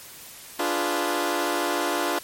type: chord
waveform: 15% pulse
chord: D diminished seventh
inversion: none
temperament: equal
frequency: 293.7 / 349.2 / 415.3 / 493.9 Hz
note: D4 / F4 / Ab4 / Cb5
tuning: 0 / 0 / 0 / 0 cents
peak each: -22 / -20 / -26 / -25 dBFS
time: 0.59-2.19 s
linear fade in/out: 5 ms
effects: white hiss -43 dBFS RMS until 2.23 s + MP3 64 kbps